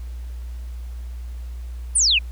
sine exponential sweep, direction down, 9910 to 2379 Hz, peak -14 dBFS, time 1.95-2.19 s, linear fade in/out 10 ms, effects added 60 Hz sine -29 dBFS peak until 2.31 s + pink hiss -53 dBFS RMS until 2.31 s

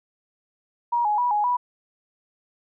sine tone with pitch steps, 952 / 838 / 975 / 834 / 980 Hz, A#5 / G#5 / B5 / G#5 / B5, +36 / +15 / -23 / +7 / -14 cents, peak -19 dBFS, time 0.92-1.57 s, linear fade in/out 10 ms, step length 130 ms, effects none

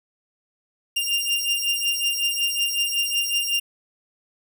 sawtooth beating tone pair, 2794 / 2799.4 Hz, F7 / F7, 0 / +3 cents, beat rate 5.4 Hz, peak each -21 / -21 dBFS, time 0.96-3.6 s, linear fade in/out 10 ms, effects none

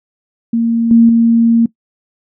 sine tone with level steps, 230.8 Hz, A#3, 17 cents flat, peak -10 / -3 / -6 dBFS, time 0.53-1.66 s, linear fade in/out 5 ms, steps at 0.91 / 1.09 s, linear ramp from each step 2 ms, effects noise-tail reverb RT60 0.1 s tail -20 dB re dry

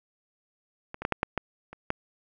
clicks, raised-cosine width 0.5 ms, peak -22 / -20 / -10 / -9 / -9 / -12 / -27 / -11 dBFS, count 8, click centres 0.944 / 1.02 / 1.051 / 1.123 / 1.231 / 1.377 / 1.73 / 1.904 s, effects none

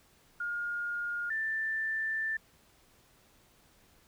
sine tone pair in turn, 1421 / 1772.9 Hz, F6 / A6, +30 / +13 cents, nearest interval major third, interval 383 cents, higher second, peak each -32 / -30 dBFS, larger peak second, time 0.4-1.3 / 1.3-2.37 s, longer second, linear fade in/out 5 ms, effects pink hiss -64 dBFS RMS until 4.07 s

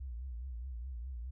sine tone with vibrato, 61.74 Hz, B1, in tune, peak -39 dBFS, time 0-1.31 s, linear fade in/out 10 ms, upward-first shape triangle, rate 4.8 Hz, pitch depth 170 cents each way, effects none

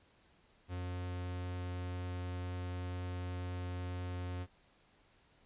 45% pulse tone, 89.8 Hz, F2, 49 cents sharp, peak -38 dBFS, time 0.68-4.47 s, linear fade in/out 50 ms, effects pink hiss -68 dBFS RMS until 5.45 s + resampled to 8000 Hz

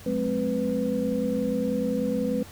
sine tone cluster, 184.1 / 214.2 / 260.7 / 496.6 Hz, F#3 / A3 / C4 / B4, -8 / -46 / -6 / +9 cents, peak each -32 / -28 / -29 / -28 dBFS, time 0.06-2.43 s, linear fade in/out 5 ms, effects added 92 Hz sine -47 dBFS peak until 2.51 s + pink hiss -47 dBFS RMS until 2.51 s

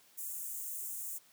white high-pass noise, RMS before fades -41 dBFS, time 0.17-1.19 s, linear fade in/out 20 ms, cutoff 6800 Hz, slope 48 dB/octave, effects white hiss -64 dBFS RMS until 1.32 s + high-pass 100 Hz 12 dB/octave

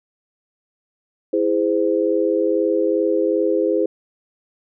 sine chord, E augmented, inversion none, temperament just, 329.6 / 412 / 515 Hz, E4 / G#4 / B#4, 0 / -14 / -28 cents, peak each -20 dBFS, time 1.33-3.86 s, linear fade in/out 5 ms, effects none

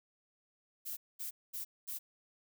violet noise bursts, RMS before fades -41 dBFS, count 4, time 0.85-1.99 s, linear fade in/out 20 ms, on 120 ms, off 220 ms, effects none

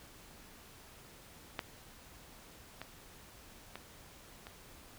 clicks, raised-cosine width 0.3 ms, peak -19 / -26 / -27 / -30 dBFS, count 4, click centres 1.592 / 2.816 / 3.756 / 4.469 s, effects pink hiss -56 dBFS RMS until 4.98 s

